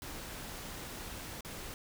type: noise with dropouts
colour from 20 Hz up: pink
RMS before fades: -44 dBFS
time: 0.02-1.74 s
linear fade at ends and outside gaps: 1 ms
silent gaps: 1.408-1.448 s
effects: none